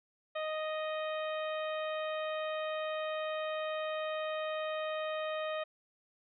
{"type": "harmonic tone", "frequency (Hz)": 622.3, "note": "D#5", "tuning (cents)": 0, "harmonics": [1, 2, 3, 4, 5, 6], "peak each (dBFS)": [-35, -41, -45, -47, -49, -51], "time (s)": [0.35, 5.64], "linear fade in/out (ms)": 10, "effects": []}